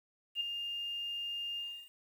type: tone with ADSR envelope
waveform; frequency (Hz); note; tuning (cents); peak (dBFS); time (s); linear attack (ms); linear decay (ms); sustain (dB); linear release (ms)
sine; 2813; F7; +12; -29; 0.35-1.9; 55; 9; -7; 320
effects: 10-bit